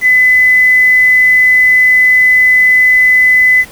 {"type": "tone with quantisation", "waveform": "sine", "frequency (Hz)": 2011, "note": "B6", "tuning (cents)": 31, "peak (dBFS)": -4, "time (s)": [0.01, 3.65], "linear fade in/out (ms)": 50, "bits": 5, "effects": ["pink hiss -35 dBFS RMS until 3.71 s"]}